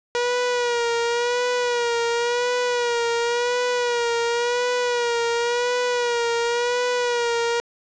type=tone with vibrato; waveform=sawtooth; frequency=480 Hz; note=B4; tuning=49 cents flat; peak=-16 dBFS; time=0.15-7.6 s; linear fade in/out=0 ms; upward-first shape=sine; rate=0.93 Hz; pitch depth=47 cents each way; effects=resampled to 16000 Hz + 7-bit